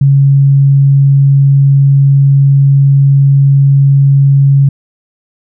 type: tone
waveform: sine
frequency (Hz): 138.59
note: C#3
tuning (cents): 0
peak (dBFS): -3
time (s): 0.01-4.69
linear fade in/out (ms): 5
effects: none